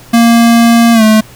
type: tone with pitch glide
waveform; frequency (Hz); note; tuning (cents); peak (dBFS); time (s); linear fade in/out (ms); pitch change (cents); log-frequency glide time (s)
square; 232.7 to 217.1; A#3 to A3; -3 to -23; -4; 0.13-1.21; 10; -120; 0.93-1.03
effects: added 120 Hz sine -39 dBFS peak until 1.35 s + pink hiss -37 dBFS RMS until 1.35 s